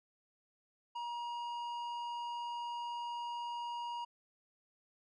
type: tone with tanh clipping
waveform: triangle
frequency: 951 Hz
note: A#5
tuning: 34 cents sharp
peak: -40 dBFS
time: 0.95-4.05 s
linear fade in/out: 10 ms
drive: 14 dB
effects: none